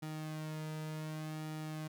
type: tone with flanger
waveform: sawtooth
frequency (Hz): 155.4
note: D#3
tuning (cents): -2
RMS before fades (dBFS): -42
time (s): 0.02-1.88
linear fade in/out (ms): 10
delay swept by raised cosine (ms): 1.9 to 2.75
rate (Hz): 0.67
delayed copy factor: -0.6
effects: none